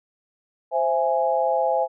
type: chord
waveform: sine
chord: C augmented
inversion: none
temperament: equal with one note detuned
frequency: 523.3 / 665.4 / 830.6 Hz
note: C5 / E5 / G#5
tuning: 0 / +16 / 0 cents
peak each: -23 dBFS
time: 0.71-1.88 s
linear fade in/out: 50 ms
effects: none